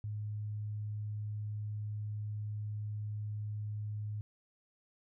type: tone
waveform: sine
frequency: 105.4 Hz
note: G#2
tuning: 26 cents sharp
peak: -36 dBFS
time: 0.04-4.21 s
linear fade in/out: 0 ms
effects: none